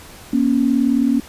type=tone pair together; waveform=sine; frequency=238.2 / 277.2 Hz; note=A#3 / C#4; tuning=+38 / 0 cents; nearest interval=minor third; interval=262 cents; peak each=-16 dBFS; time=0.33-1.2 s; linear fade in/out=5 ms; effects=pink hiss -40 dBFS RMS until 1.28 s + resampled to 32000 Hz